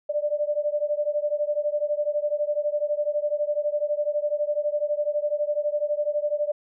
sine beating tone pair, 587.3 / 599.3 Hz, D5 / D5, 0 / +35 cents, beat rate 12 Hz, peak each -25 / -26 dBFS, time 0.09-6.52 s, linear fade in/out 10 ms, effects none

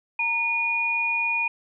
sine tone pair together, 922.1 / 2449 Hz, A#5 / D#7, -19 / -28 cents, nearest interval octave + perfect fourth, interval 1691 cents, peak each -30 / -22 dBFS, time 0.19-1.48 s, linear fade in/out 5 ms, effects none

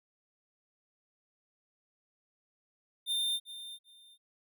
square tone with echo, 3611 Hz, A7, 44 cents sharp, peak -30 dBFS, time 3.06-3.4 s, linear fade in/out 50 ms, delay 390 ms, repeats 2, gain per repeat -13 dB, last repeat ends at 4.18 s, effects none

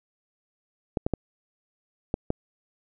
clicks, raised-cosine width 2 ms, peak -11 dBFS, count 5, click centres 0.972 / 1.065 / 1.137 / 2.141 / 2.304 s, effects none

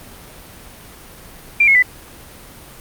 sine tone with pitch steps, 2372 / 2175 / 1994.6 Hz, D7 / C#7 / B6, +17 / -33 / +17 cents, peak -8 dBFS, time 1.6-1.825 s, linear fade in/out 5 ms, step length 75 ms, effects pink hiss -39 dBFS RMS until 2.8 s + Opus 32 kbps

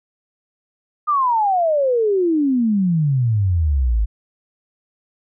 sine exponential sweep, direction down, 1236 to 50.5 Hz, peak -14 dBFS, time 1.07-4.06 s, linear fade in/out 20 ms, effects none

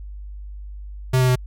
square tone with pitch steps, 129 / 127.74 / 126.49 Hz, C3 / C3 / B2, -24 / -41 / +42 cents, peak -15 dBFS, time 1.13-1.358 s, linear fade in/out 10 ms, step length 76 ms, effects added 50 Hz sine -32 dBFS peak until 1.46 s

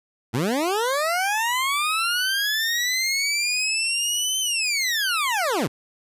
20% pulse linear two-way sweep, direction up then down, 101.9 to 3100 to 101.9 Hz, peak -16 dBFS, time 0.33-5.68 s, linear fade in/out 20 ms, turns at 4.4 s, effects resampled to 32000 Hz

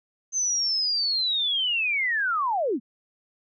sine linear sweep, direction down, 6280 to 196 Hz, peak -22 dBFS, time 0.32-2.8 s, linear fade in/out 50 ms, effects none

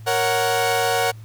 sawtooth chord, F# major, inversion first, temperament equal, 466.2 / 554.4 / 740 Hz, A#4 / C#5 / F#5, 0 / 0 / 0 cents, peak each -19 / -21 / -17 dBFS, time 0.06-1.12 s, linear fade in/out 20 ms, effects added 110 Hz sine -36 dBFS peak until 1.24 s + pink hiss -54 dBFS RMS until 1.24 s

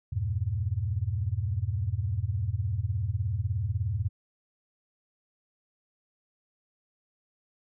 sine chord, E diminished, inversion none, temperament just, 82.41 / 98.89 / 118.67 Hz, E2 / G2 / Bb2, 0 / +16 / +31 cents, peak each -33 / -29 / -32 dBFS, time 0.12-4.09 s, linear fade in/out 10 ms, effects none

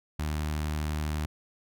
sawtooth tone with notch filter, 76 Hz, D#2, 40 cents flat, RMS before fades -31 dBFS, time 0.19-1.26 s, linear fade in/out 5 ms, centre 480 Hz, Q 1.5, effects none

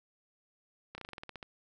slowing click train, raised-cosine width 0.3 ms, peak -27 dBFS, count 11, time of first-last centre 0.95-1.428 s, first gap 30 ms, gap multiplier 1.1, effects none

